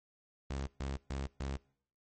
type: tone bursts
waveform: sawtooth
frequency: 68.1 Hz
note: C#2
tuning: 30 cents flat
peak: -32 dBFS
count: 4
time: 0.5-1.57 s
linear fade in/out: 5 ms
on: 170 ms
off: 130 ms
effects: noise-tail reverb RT60 0.6 s tail -24 dB re dry + MP3 32 kbps